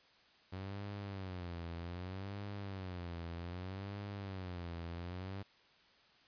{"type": "tone with vibrato", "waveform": "sawtooth", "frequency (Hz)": 92.5, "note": "F#2", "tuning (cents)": 0, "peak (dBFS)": -38, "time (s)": [0.52, 5.43], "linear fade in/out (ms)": 10, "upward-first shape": "sine", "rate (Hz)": 0.64, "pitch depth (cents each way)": 160, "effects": ["white hiss -66 dBFS RMS until 6.27 s", "resampled to 11025 Hz"]}